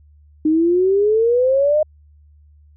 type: exponential sweep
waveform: sine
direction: up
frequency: 304.9 to 622.3 Hz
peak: -12 dBFS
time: 0.45-1.83 s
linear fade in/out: 5 ms
effects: added 74 Hz sine -46 dBFS peak until 2.76 s